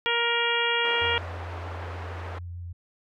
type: harmonic tone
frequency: 470.2 Hz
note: A#4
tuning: 15 cents sharp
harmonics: 1 / 2 / 3 / 4 / 5 / 6 / 7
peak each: -30 / -30 / -30 / -30 / -30 / -30 / -30 dBFS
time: 0.06-1.18 s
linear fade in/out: 0 ms
type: band-pass noise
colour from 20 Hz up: pink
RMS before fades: -40 dBFS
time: 0.84-2.39 s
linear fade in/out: 10 ms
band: 470 to 1600 Hz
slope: 12 dB/octave
type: tone with vibrato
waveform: sine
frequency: 87.31 Hz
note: F2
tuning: in tune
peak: -34 dBFS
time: 1.01-2.73 s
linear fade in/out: 10 ms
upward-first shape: sine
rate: 6.5 Hz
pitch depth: 15 cents each way
effects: none